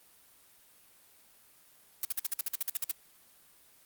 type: noise bursts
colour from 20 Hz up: blue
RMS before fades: -31 dBFS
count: 13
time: 2.03-2.914 s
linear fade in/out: 2 ms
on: 20 ms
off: 52 ms
effects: white hiss -61 dBFS RMS until 3.85 s + Opus 32 kbps